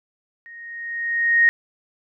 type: tone with level ramp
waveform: sine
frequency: 1864.7 Hz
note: A#6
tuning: in tune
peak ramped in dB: -39 to -10 dBFS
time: 0.46-1.49 s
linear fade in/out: 0 ms
effects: none